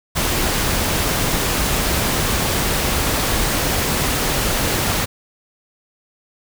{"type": "noise", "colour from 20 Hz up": "pink", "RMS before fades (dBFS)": -19, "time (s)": [0.15, 5.06], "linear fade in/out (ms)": 20, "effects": []}